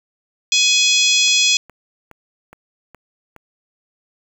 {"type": "harmonic tone", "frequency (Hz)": 840, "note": "G#5", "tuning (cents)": 19, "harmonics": [3, 4, 5, 6, 7, 8, 9], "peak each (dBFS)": [-18, -16, -22, -21, -21, -23, -25], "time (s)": [0.52, 1.57], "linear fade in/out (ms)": 2}
{"type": "click train", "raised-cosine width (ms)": 0.5, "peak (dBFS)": -25, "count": 6, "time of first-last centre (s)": [1.28, 3.363], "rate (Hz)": 2.4}
{"effects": ["7-bit"]}